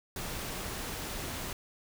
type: noise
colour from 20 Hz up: pink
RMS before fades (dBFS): -38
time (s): 0.16-1.53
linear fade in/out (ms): 2
effects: none